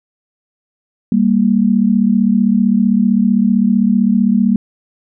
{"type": "tone pair together", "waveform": "sine", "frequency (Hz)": [197.56, 233.1], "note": ["G3", "A#3"], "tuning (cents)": [14, 0], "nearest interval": "minor third", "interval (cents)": 286, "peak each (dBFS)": -12, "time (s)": [1.12, 4.56], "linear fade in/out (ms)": 2, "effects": []}